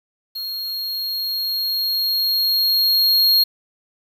square tone with level ramp, 4264 Hz, C8, 32 cents sharp, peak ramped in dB -26 to -12 dBFS, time 0.35-3.44 s, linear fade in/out 10 ms, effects 8-bit

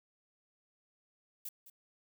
violet noise with echo, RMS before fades -42 dBFS, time 1.45-1.49 s, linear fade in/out 5 ms, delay 210 ms, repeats 1, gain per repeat -13 dB, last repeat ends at 1.7 s, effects none

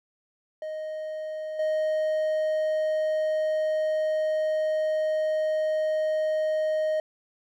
triangle tone with level steps, 622.3 Hz, D#5, in tune, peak -29 / -21 dBFS, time 0.62-7 s, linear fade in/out 2 ms, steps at 1.59 s, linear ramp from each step 5 ms, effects none

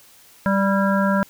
harmonic tone with a mistuned harmonic, 196 Hz, G3, in tune, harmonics 1 / 3 / 5 / 7 / 8, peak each -18 / -23 / -25 / -26 / -27 dBFS, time 0.46-1.23 s, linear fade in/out 0 ms, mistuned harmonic 8, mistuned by +60 cents, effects white hiss -50 dBFS RMS until 1.29 s

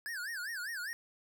square tone with vibrato, 1634 Hz, G#6, 29 cents flat, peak -38 dBFS, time 0.06-0.93 s, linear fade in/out 0 ms, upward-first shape sine, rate 5 Hz, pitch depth 240 cents each way, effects none

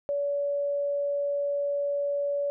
sine tone, 570 Hz, C#5, 48 cents sharp, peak -25 dBFS, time 0.09-2.5 s, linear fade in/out 0 ms, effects none

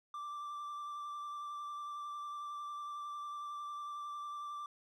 triangle tone with vibrato, 1174.7 Hz, D6, in tune, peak -39 dBFS, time 0.14-4.66 s, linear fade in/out 2 ms, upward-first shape sine, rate 11 Hz, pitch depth 15 cents each way, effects none

